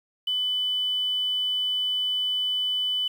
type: tone with quantisation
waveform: sine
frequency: 3000 Hz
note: F#7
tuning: 23 cents sharp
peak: -23 dBFS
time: 0.27-3.08 s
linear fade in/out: 5 ms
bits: 8
effects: none